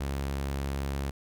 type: tone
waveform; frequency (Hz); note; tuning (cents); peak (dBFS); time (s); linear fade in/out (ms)
sawtooth; 69; C#2; -7; -26; 0-1.11; 10
effects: none